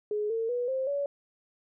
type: tone with pitch steps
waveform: sine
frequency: 420 / 452.8 / 488.1 / 526.1 / 567.1 Hz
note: G#4 / A4 / B4 / C5 / C#5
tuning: +19 / +50 / -20 / +9 / +39 cents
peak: -27 dBFS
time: 0.11-1.06 s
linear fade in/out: 2 ms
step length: 190 ms
effects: none